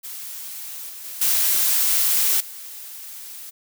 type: noise with level steps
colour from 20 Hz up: blue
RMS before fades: -34 / -37 / -34 / -19 / -37 dBFS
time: 0.03-3.51 s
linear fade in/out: 20 ms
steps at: 0.89 / 1.04 / 1.21 / 2.4 s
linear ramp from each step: 5 ms
effects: none